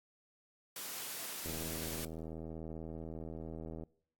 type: high-pass noise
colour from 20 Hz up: white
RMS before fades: -43 dBFS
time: 0.76-2.05 s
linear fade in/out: 2 ms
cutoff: 150 Hz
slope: 12 dB/octave
type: click train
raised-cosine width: 2 ms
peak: -32 dBFS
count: 192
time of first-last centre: 1.46-3.836 s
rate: 80.4 Hz
effects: noise-tail reverb RT60 0.6 s tail -22 dB re dry + AAC 64 kbps